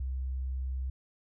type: tone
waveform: sine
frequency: 65 Hz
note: C2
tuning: 11 cents flat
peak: -31 dBFS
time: 0-0.9 s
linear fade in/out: 5 ms
effects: none